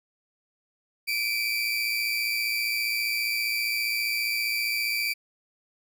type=tone pair together; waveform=30% pulse; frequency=2316 / 2431 Hz; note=D7 / D#7; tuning=-25 / -41 cents; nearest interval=minor second; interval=84 cents; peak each=-24 / -29 dBFS; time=1.07-5.14 s; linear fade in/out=20 ms; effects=none